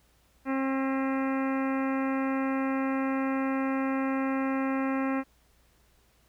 harmonic tone with a mistuned harmonic, 267.9 Hz, C4, 41 cents sharp, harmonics 1 / 2 / 3 / 4 / 5 / 6 / 7 / 8 / 9 / 10, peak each -27 / -35 / -38 / -38 / -40 / -43 / -43 / -45 / -45 / -51 dBFS, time 0.45-5.24 s, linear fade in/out 50 ms, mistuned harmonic 8, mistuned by -52 cents, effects added 58 Hz sine -66 dBFS peak until 6.28 s + pink hiss -66 dBFS RMS until 6.28 s

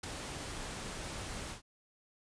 pink noise with ADSR envelope, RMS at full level -36 dBFS, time 0.03-1.62 s, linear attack 9 ms, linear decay 8 ms, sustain -6 dB, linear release 120 ms, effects resampled to 22050 Hz

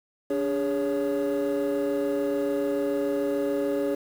triangle tone cluster, 287.9 / 410 / 559 Hz, D4 / G#4 / C#5, -34 / -22 / +14 cents, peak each -25 dBFS, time 0.3-3.95 s, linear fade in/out 5 ms, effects tanh soft clip ceiling -18 dBFS + 8-bit

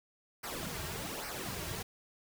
pink noise with flanger, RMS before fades -40 dBFS, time 0.43-1.83 s, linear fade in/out 10 ms, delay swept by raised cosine 0.28 to 4.08 ms, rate 1.2 Hz, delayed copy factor -0.7, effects none

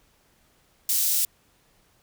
white high-pass noise, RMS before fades -23 dBFS, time 0.89-1.25 s, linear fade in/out 2 ms, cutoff 5100 Hz, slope 12 dB/octave, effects pink hiss -63 dBFS RMS until 2.02 s

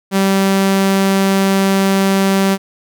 sawtooth tone, 194.2 Hz, G3, 16 cents flat, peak -7 dBFS, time 0.11-2.58 s, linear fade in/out 50 ms, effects none

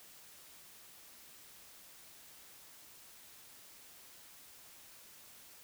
silence, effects white hiss -57 dBFS RMS until 5.63 s

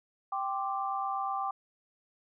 sine chord, G suspended fourth, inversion none, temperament equal, 784 / 1046.5 / 1174.7 Hz, G5 / C6 / D6, 0 / 0 / 0 cents, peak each -33 / -39 / -34 dBFS, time 0.32-1.51 s, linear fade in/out 5 ms, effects none

